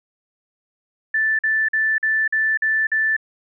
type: tone bursts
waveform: sine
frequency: 1760 Hz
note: A6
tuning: in tune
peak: -16 dBFS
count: 7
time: 1.14-3.166 s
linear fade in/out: 5 ms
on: 250 ms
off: 46 ms
effects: none